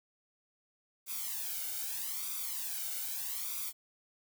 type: noise with flanger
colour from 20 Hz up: blue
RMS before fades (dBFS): -38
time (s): 1.06-3.73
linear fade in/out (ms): 50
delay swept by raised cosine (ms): 0.84 to 1.37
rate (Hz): 0.8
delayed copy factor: +0.9
effects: none